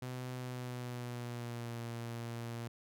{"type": "tone with pitch glide", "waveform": "sawtooth", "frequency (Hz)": [126.4, 117.26], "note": ["B2", "A#2"], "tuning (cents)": [41, 11], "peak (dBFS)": -36, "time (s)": [0.02, 2.68], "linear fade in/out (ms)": 5, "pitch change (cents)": -130, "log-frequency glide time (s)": [0.36, 1.79], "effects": []}